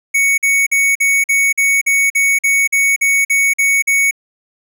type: tone bursts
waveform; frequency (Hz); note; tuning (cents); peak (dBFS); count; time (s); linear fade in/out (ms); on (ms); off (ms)
square; 2226; C#7; +7; -11; 14; 0.14-4.111; 10; 240; 47
effects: none